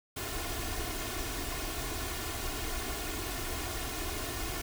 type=noise with comb filter; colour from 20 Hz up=pink; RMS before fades=-36 dBFS; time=0.16-4.62 s; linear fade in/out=10 ms; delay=2.8 ms; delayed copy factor=+0.7; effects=none